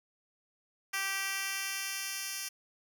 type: tone with high-pass filter sweep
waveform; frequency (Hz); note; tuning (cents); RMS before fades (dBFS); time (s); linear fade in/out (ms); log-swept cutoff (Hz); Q
10% pulse; 390; G4; -9; -36; 0.93-2.49; 10; 1700 to 4100; 0.83
effects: none